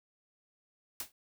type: noise with exponential decay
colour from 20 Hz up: white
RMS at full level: -34 dBFS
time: 1-1.12 s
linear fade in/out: 2 ms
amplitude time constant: 25 ms
effects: none